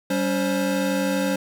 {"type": "tone cluster", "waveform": "square", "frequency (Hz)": [193.5, 282.6, 528], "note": ["G3", "C#4", "C5"], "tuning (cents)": [-22, 34, 16], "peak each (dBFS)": -26, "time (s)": [0.1, 1.36], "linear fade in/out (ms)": 5, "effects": []}